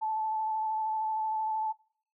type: tone with vibrato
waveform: sine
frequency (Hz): 873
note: A5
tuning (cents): -14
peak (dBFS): -28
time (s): 0.01-1.73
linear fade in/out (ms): 20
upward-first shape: square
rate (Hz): 13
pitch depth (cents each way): 13
effects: noise-tail reverb RT60 0.6 s tail -25 dB re dry